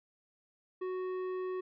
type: tone with tanh clipping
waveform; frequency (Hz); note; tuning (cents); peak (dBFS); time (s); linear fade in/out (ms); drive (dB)
sine; 370; F#4; 0; -36; 0.81-1.61; 10; 11
effects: none